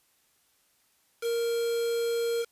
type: tone with quantisation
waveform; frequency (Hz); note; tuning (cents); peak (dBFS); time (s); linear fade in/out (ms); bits
triangle; 466; A#4; -1; -24; 1.21-2.46; 50; 6
effects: white hiss -68 dBFS RMS until 2.51 s + resampled to 32000 Hz